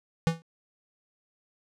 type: tone with exponential decay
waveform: square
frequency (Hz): 164.9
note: E3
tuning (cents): +1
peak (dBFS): -18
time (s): 0.27-0.42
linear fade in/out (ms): 0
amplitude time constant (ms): 32
effects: low-pass 8000 Hz 12 dB/octave